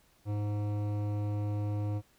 triangle tone with hard clipping, 103.83 Hz, G#2, in tune, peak -32 dBFS, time 0.25-2.02 s, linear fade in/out 50 ms, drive 18 dB, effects pink hiss -66 dBFS RMS until 2.18 s

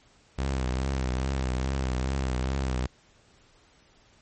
sawtooth tone with vibrato, 65.2 Hz, C2, 5 cents flat, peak -22 dBFS, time 0.38-2.87 s, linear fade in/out 10 ms, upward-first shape triangle, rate 2.4 Hz, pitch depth 81 cents each way, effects pink hiss -60 dBFS RMS until 4.21 s + MP3 32 kbps

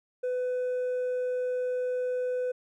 triangle tone with hard clipping, 501 Hz, B4, 25 cents sharp, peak -26 dBFS, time 0.23-2.52 s, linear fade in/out 10 ms, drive 1 dB, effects none

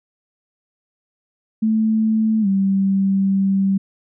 sine tone with pitch glide, 219.5 to 194.43 Hz, A3 to G3, -4 to -14 cents, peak -14 dBFS, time 1.62-3.78 s, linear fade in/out 10 ms, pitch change -210 cents, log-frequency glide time 2.41-2.47 s, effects none

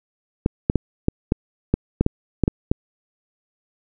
clicks, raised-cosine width 3 ms, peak -3 dBFS, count 11, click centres 0.461 / 0.699 / 0.757 / 1.084 / 1.321 / 1.74 / 2.01 / 2.064 / 2.437 / 2.479 / 2.715 s, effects none

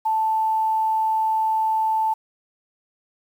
sine tone with quantisation, 880 Hz, A5, in tune, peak -18 dBFS, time 0.05-2.14 s, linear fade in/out 10 ms, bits 8, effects none

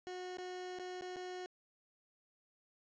30% pulse tone with dropouts, 364.5 Hz, F#4, 26 cents flat, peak -40 dBFS, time 0.07-1.46 s, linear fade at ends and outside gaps 0 ms, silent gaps 0.371-0.384 / 0.787-0.796 / 1.011-1.021 / 1.16-1.167 s, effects resampled to 16000 Hz

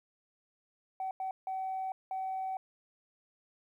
sine tone bursts at uneven times, 760 Hz, F#5, 46 cents sharp, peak -32 dBFS, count 4, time 1-1.11 / 1.2-1.31 / 1.47-1.92 / 2.11-2.57 s, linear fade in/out 2 ms, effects tanh soft clip ceiling -30 dBFS + 12-bit

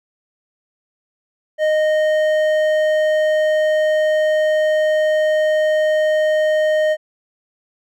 sine tone with hard clipping, 618 Hz, D#5, 12 cents flat, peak -15 dBFS, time 1.58-6.97 s, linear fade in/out 50 ms, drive 8 dB, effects none

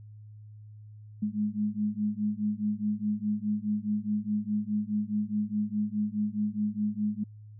sine beating tone pair, 207.7 / 212.5 Hz, G#3 / G#3, 0 / +40 cents, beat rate 4.8 Hz, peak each -30 dBFS, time 1.22-7.24 s, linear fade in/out 10 ms, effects added 106 Hz sine -45 dBFS peak until 7.59 s

